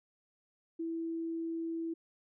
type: tone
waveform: sine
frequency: 329.6 Hz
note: E4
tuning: in tune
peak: -34 dBFS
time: 0.79-1.94 s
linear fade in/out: 10 ms
effects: none